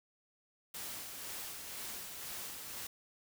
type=noise with tremolo; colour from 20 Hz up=white; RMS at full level=-43 dBFS; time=0.74-2.87 s; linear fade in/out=5 ms; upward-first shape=sine; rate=2 Hz; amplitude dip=35%; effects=none